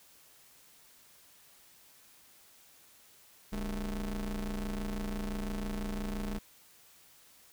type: ring-modulated tone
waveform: 40% pulse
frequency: 87.31 Hz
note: F2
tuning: in tune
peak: -30 dBFS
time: 3.52-6.39 s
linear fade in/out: 10 ms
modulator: 118 Hz
effects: white hiss -60 dBFS RMS until 7.52 s